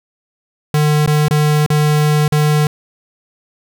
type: tone with dropouts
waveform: square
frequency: 150.4 Hz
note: D3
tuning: 42 cents sharp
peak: -11 dBFS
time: 0.74-2.67 s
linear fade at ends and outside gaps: 2 ms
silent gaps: 1.062-1.075 / 1.283-1.309 / 1.663-1.702 / 2.28-2.322 s
effects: 8-bit